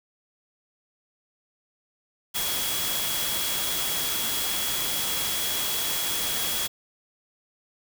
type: tone in noise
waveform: sine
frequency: 3338 Hz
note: G#7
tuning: 8 cents sharp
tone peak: -32 dBFS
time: 2.34-6.68 s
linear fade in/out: 20 ms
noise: white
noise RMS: -28 dBFS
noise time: 2.34-6.68 s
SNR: -7 dB
effects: none